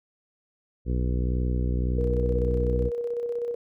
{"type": "harmonic tone", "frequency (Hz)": 61.74, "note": "B1", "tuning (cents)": 0, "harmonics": [1, 2, 3, 4, 5, 6, 7, 8], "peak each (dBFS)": [-24, -30, -34, -36, -38, -40, -41, -42], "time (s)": [0.85, 2.91], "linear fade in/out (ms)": 50}
{"type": "tone with tremolo", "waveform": "sine", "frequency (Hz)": 476.1, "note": "A#4", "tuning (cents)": 37, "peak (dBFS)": -25, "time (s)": [1.98, 3.55], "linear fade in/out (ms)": 5, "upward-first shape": "square", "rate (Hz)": 16, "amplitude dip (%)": 35}
{"effects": []}